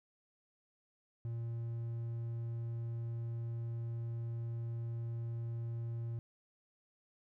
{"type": "tone", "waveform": "triangle", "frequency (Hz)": 116.3, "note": "A#2", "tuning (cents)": -4, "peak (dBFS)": -35, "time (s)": [1.25, 6.19], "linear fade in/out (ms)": 0, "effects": []}